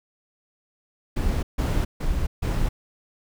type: noise bursts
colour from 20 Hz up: brown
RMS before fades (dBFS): -23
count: 4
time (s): 1.16-2.69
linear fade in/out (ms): 10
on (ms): 270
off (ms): 150
effects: none